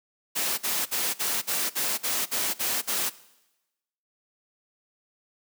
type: noise bursts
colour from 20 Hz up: white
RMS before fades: -27 dBFS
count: 10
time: 0.35-3.1 s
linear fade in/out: 20 ms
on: 230 ms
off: 50 ms
effects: noise-tail reverb RT60 1.0 s tail -19 dB re dry + high-pass 200 Hz 12 dB/octave